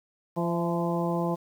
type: harmonic tone with a mistuned harmonic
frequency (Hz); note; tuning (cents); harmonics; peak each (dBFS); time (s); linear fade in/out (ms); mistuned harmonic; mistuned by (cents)
171.4; F3; -32; 1 / 2 / 3 / 4 / 5 / 6; -28 / -31 / -33 / -34 / -35 / -36; 0.36-1.36; 20; 4; -36
effects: 9-bit